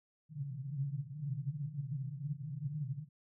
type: band-pass noise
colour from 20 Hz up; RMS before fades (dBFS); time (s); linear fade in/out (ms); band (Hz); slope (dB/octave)
white; -40; 0.29-3.09; 50; 130 to 150; 96
effects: none